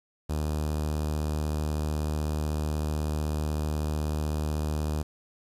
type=tone with notch filter; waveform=sawtooth; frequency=76.1 Hz; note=D#2; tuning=38 cents flat; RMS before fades=-29 dBFS; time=0.29-5.03 s; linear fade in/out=10 ms; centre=2200 Hz; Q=0.71; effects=resampled to 32000 Hz + 9-bit